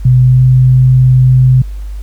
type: tone with pitch glide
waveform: sine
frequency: 126.6 to 128.44 Hz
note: B2 to C3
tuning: +43 to -32 cents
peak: -3 dBFS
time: 0.05-1.62 s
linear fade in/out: 5 ms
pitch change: +25 cents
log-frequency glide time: 0.2-0.45 s
effects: added 50 Hz sine -19 dBFS peak until 2.02 s + pink hiss -45 dBFS RMS until 2.02 s